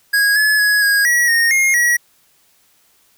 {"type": "tone with pitch steps", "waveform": "square", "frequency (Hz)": [1649, 1709, 1677, 1642, 1922, 1853, 2138, 1917], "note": ["G#6", "G#6", "G#6", "G#6", "B6", "A#6", "C7", "A#6"], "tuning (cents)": [-13, 49, 16, -20, -48, -11, 37, 48], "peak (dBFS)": -12, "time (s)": [0.13, 1.97], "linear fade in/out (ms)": 10, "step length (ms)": 230, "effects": ["white hiss -56 dBFS RMS until 3.17 s"]}